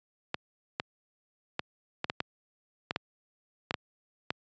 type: clicks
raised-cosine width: 0.3 ms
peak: -13 dBFS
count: 11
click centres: 0.344 / 0.799 / 1.594 / 2.044 / 2.099 / 2.204 / 2.909 / 2.961 / 3.709 / 3.742 / 4.305 s
effects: high-pass 100 Hz 12 dB/octave + resampled to 16000 Hz